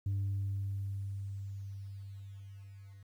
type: tone with level ramp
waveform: sine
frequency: 98.7 Hz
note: G2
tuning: 12 cents sharp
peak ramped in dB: -28 to -50 dBFS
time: 0.06-3.03 s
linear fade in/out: 5 ms
effects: tanh soft clip ceiling -29 dBFS + 11-bit